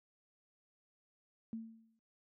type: tone with exponential decay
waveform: sine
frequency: 224.9 Hz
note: A3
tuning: 38 cents sharp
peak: -37 dBFS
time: 1.53-1.99 s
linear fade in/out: 0 ms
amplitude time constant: 99 ms
effects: high-pass 100 Hz 12 dB/octave